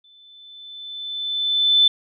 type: tone with exponential growth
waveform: sine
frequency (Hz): 3520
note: A7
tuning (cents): 0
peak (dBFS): -10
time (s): 0.04-1.88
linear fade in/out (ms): 5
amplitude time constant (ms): 400
effects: none